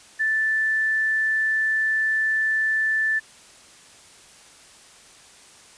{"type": "tone", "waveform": "sine", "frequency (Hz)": 1760, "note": "A6", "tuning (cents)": 0, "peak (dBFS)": -19, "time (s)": [0.19, 3.2], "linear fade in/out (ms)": 20, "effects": ["white hiss -49 dBFS RMS until 5.77 s", "resampled to 22050 Hz"]}